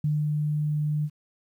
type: tone with ADSR envelope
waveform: sine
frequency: 150.2 Hz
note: D3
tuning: 39 cents sharp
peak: -21 dBFS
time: 0.04-1.1 s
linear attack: 4 ms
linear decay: 210 ms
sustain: -2 dB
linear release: 57 ms
effects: 10-bit